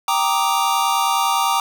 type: chord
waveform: square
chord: Eb major seventh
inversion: first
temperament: equal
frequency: 784 / 932.3 / 1174.7 / 1244.5 Hz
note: G5 / Bb5 / D6 / Eb6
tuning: 0 / 0 / 0 / 0 cents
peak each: -23 / -21 / -22 / -26 dBFS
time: 0.08-1.6 s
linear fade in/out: 2 ms
effects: none